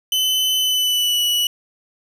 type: tone with pitch glide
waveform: 40% pulse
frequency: 3029 to 2944 Hz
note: F#7 to F#7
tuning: +40 to -9 cents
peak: -15 dBFS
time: 0.12-1.47 s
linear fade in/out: 2 ms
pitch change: -49 cents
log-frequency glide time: 0.59-1.23 s
effects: none